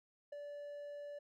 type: tone with ADSR envelope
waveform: triangle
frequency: 580 Hz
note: D5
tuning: 22 cents flat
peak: -39 dBFS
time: 0.32-1.19 s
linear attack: 8 ms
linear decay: 5 ms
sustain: -4 dB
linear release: 8 ms
effects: none